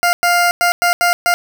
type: tone bursts at uneven times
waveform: 20% pulse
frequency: 701 Hz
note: F5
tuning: 6 cents sharp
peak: -6 dBFS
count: 6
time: 0.03-0.13 / 0.23-0.51 / 0.61-0.72 / 0.82-0.93 / 1.01-1.13 / 1.26-1.34 s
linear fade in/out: 0 ms
effects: none